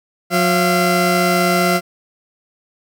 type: tone pair together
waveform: 20% pulse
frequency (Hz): 179.81 / 684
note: F#3 / F5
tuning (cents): -49 / -36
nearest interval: octave + major seventh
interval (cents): 2313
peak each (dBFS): -11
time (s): 0.3-1.81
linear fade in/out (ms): 50
effects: none